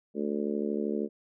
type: harmonic tone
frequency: 72.8 Hz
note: D2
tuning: 15 cents flat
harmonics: 3 / 4 / 5 / 6 / 7 / 8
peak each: -32 / -36 / -34 / -34 / -42 / -43 dBFS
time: 0.14-1.09 s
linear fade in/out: 50 ms
effects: none